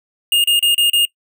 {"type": "tone bursts", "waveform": "square", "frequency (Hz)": 2834, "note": "F7", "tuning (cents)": 25, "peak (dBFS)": -12, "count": 5, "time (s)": [0.32, 1.052], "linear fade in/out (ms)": 2, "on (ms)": 120, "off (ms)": 33, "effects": ["noise-tail reverb RT60 0.1 s tail -21 dB re dry"]}